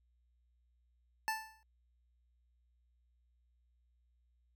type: tone with exponential decay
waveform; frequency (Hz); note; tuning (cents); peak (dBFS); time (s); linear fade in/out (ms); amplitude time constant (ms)
25% pulse; 880; A5; 0; -27; 1.28-1.63; 0; 75
effects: added 60 Hz sine -70 dBFS peak until 4.55 s